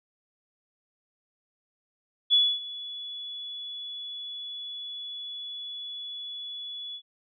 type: tone with ADSR envelope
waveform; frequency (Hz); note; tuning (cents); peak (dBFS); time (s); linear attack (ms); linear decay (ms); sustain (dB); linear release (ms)
sine; 3413; G#7; +47; -16; 2.3-7.02; 33; 260; -19; 71
effects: none